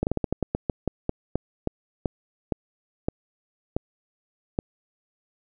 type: slowing click train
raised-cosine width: 2 ms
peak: -10 dBFS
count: 18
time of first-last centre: 0.03-4.589 s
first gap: 39 ms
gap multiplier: 1.21
effects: none